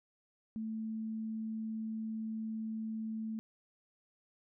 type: tone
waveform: sine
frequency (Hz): 220.6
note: A3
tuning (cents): +5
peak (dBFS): -36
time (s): 0.56-3.39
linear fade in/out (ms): 0
effects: none